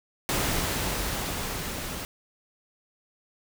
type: noise with level ramp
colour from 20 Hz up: pink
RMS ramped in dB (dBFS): -26 to -35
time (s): 0.29-2.05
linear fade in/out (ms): 0
effects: none